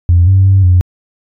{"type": "tone with pitch steps", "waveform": "sine", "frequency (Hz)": [87, 95.7, 96.6, 89.8], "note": ["F2", "G2", "G2", "F2"], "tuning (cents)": [-6, -41, -25, 49], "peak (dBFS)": -3, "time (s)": [0.09, 0.81], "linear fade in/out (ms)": 0, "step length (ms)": 180, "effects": ["tanh soft clip ceiling 0 dBFS"]}